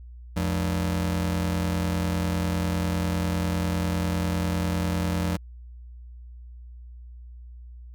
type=ring-modulated tone; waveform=35% pulse; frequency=130 Hz; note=C3; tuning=11 cents flat; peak=-19 dBFS; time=0.36-5.37 s; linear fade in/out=10 ms; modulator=45 Hz; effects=added 60 Hz sine -40 dBFS peak until 7.94 s